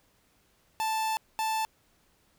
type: tone bursts at uneven times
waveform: 45% pulse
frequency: 880 Hz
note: A5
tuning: in tune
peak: -27 dBFS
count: 2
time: 0.8-1.17 / 1.39-1.65 s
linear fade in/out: 0 ms
effects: pink hiss -67 dBFS RMS until 2.38 s